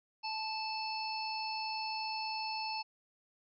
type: harmonic tone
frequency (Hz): 877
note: A5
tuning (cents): -6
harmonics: 1 / 3 / 5 / 6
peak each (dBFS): -38 / -43 / -42 / -44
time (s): 0.23-2.83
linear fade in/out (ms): 20
effects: none